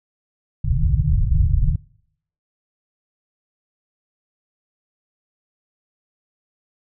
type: low-pass noise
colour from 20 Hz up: pink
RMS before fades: -17 dBFS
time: 0.64-1.76 s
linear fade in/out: 5 ms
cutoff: 160 Hz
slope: 96 dB/octave
effects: noise-tail reverb RT60 0.7 s tail -23 dB re dry